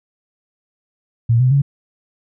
sine tone with pitch steps, 116.3 / 127.56 / 139.91 Hz, A#2 / C3 / C#3, -4 / -44 / +16 cents, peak -10 dBFS, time 1.29-1.62 s, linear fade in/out 10 ms, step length 110 ms, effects none

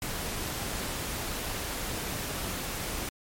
pink noise, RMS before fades -34 dBFS, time 0.02-3.09 s, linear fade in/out 2 ms, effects MP3 64 kbps

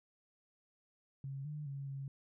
sine tone with pitch steps, 136.8 / 149.6 / 138.7 / 137.1 Hz, C#3 / D3 / C#3 / C#3, -23 / +32 / +1 / -19 cents, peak -40 dBFS, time 1.24-2.08 s, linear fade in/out 2 ms, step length 210 ms, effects none

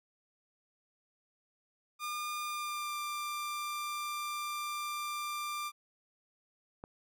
sawtooth tone with pitch glide, 1208 to 1187.9 Hz, D6 to D6, +48 to +19 cents, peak -32 dBFS, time 1.99-5.72 s, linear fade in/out 50 ms, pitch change -29 cents, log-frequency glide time 2.37-2.96 s
click, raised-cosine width 1 ms, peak -30 dBFS, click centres 6.839 s
effects none

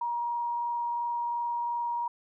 sine tone with frequency modulation, 949 Hz, A#5, 31 cents sharp, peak -28 dBFS, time 0.01-2.08 s, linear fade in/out 5 ms, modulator 22.8 Hz, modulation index 0.29, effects none

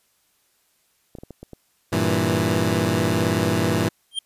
clicks, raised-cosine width 2 ms, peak -24 dBFS, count 11, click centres 1.152 / 1.186 / 1.235 / 1.307 / 1.43 / 1.533 / 1.958 / 2.35 / 2.399 / 2.783 / 2.95 s
15% pulse chord, E diminished, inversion first, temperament equal, 98 / 116.54 / 164.81 Hz, G2 / Bb2 / E3, 0 / 0 / 0 cents, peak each -17 dBFS, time 1.92-3.89 s, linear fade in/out 10 ms
square tone with exponential growth, 3181 Hz, G7, 25 cents sharp, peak -20 dBFS, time 4.11-4.19 s, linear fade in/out 5 ms, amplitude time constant 16 ms
effects white hiss -65 dBFS RMS until 4.25 s + resampled to 32000 Hz

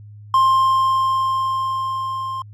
triangle tone with level ramp, 1056 Hz, C6, 16 cents sharp, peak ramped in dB -9 to -22 dBFS, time 0.34-2.42 s, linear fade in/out 2 ms, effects added 104 Hz sine -37 dBFS peak until 2.53 s

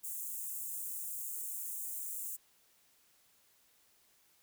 white high-pass noise, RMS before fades -41 dBFS, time 0.03-2.37 s, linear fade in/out 20 ms, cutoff 7100 Hz, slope 48 dB/octave, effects white hiss -69 dBFS RMS until 4.42 s

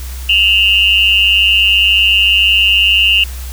sine tone with amplitude modulation, 2794 Hz, F7, in tune, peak -3 dBFS, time 0.29-3.24 s, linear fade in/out 5 ms, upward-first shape sine, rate 198 Hz, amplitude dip 90%, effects added 63 Hz sine -22 dBFS peak until 3.52 s + white hiss -33 dBFS RMS until 3.52 s

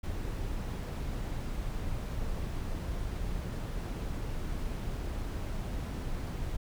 brown noise, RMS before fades -35 dBFS, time 0.03-6.57 s, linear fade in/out 10 ms, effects none

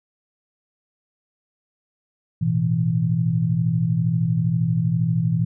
sine chord, A suspended second, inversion none, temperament equal with one note detuned, 110 / 122.62 / 164.81 Hz, A2 / B2 / E3, 0 / -12 / 0 cents, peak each -26 / -22 / -20 dBFS, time 2.41-5.45 s, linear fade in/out 10 ms, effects none

